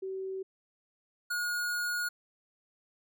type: tone pair in turn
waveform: sine / square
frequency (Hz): 381.6 / 1440.7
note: G4 / F#6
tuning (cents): -47 / -47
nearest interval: octave + major seventh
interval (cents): 2300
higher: second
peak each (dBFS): -34 / -31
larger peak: second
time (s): 0.02-0.43 / 1.3-2.09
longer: second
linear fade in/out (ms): 10
effects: none